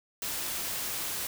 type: noise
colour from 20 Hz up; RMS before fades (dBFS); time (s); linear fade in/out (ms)
white; -34; 0.22-1.27; 2
effects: none